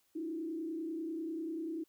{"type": "tone with frequency modulation", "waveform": "sine", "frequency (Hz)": 324.9, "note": "E4", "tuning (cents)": -25, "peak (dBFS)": -36, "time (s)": [0.15, 1.84], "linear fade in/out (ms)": 10, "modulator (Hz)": 30.2, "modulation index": 0.76, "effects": ["white hiss -74 dBFS RMS until 1.88 s"]}